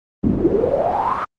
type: noise with band-pass filter sweep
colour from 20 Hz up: brown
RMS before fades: -18 dBFS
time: 0.23-1.25 s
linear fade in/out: 10 ms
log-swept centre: 230 to 1300 Hz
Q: 9.7
effects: Opus 24 kbps